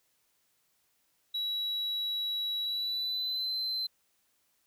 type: tone with pitch glide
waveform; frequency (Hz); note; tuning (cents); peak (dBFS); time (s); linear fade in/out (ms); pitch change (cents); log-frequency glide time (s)
sine; 3900 to 4080; B7 to C8; -23 to -44; -28; 1.34-3.87; 10; +79; 2.62-3.57
effects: tanh soft clip ceiling -29 dBFS + white hiss -73 dBFS RMS until 4.66 s